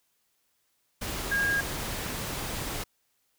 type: tone in noise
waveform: sine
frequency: 1628 Hz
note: G#6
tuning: 35 cents flat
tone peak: -24 dBFS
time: 1.31-1.61 s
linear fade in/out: 10 ms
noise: pink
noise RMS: -34 dBFS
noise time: 1.01-2.84 s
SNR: +7 dB
effects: white hiss -73 dBFS RMS until 3.38 s